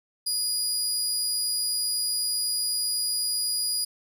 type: tone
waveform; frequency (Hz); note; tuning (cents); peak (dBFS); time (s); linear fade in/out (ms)
25% pulse; 4894; D#8; -29; -20; 0.26-3.85; 10
effects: none